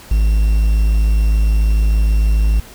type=tone with quantisation; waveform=triangle; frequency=53.4 Hz; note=G#1; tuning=49 cents sharp; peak=-8 dBFS; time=0.11-2.6 s; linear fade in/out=5 ms; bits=6; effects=pink hiss -39 dBFS RMS until 2.74 s